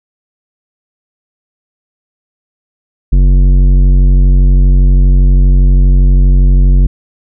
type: tone with tanh clipping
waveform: sine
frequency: 46.25 Hz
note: F#1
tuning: in tune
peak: -5 dBFS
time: 3.12-6.87 s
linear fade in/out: 10 ms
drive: 12 dB
effects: none